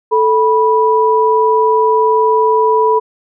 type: tone pair together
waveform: sine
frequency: 438.7 / 980 Hz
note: A4 / B5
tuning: -5 / -14 cents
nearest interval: octave + major second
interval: 1391 cents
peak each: -11 dBFS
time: 0.11-3 s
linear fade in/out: 20 ms
effects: none